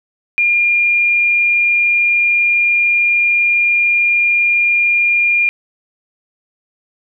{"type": "tone", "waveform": "sine", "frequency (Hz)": 2409, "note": "D7", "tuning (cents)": 43, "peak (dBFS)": -10, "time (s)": [0.38, 5.49], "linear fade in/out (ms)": 0, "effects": []}